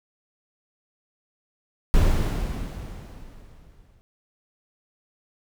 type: noise with exponential decay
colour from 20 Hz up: brown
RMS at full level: -17 dBFS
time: 1.94-4.01 s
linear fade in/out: 0 ms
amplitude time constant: 450 ms
effects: none